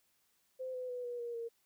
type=tone with pitch steps; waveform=sine; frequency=516 / 505.1 / 494.4 / 484 / 473.7 / 463.7 Hz; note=C5 / B4 / B4 / B4 / A#4 / A#4; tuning=-24 / +39 / +2 / -35 / +28 / -9 cents; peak=-38 dBFS; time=0.59-1.49 s; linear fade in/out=20 ms; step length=150 ms; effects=white hiss -75 dBFS RMS until 1.65 s